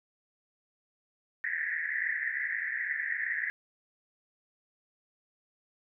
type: band-pass noise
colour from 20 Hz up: pink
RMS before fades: -33 dBFS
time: 1.44-3.5 s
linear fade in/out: 0 ms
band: 1700 to 2000 Hz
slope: 96 dB/octave
effects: none